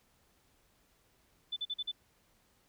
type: tone bursts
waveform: sine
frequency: 3508 Hz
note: A7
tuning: 6 cents flat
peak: -33 dBFS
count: 5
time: 1.52-1.917 s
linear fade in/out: 10 ms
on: 45 ms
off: 43 ms
effects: pink hiss -70 dBFS RMS until 2.68 s